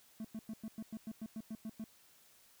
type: tone bursts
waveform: triangle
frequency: 220 Hz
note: A3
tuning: in tune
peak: -38 dBFS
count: 12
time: 0.2-1.841 s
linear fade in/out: 2 ms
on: 46 ms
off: 99 ms
effects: white hiss -65 dBFS RMS until 2.6 s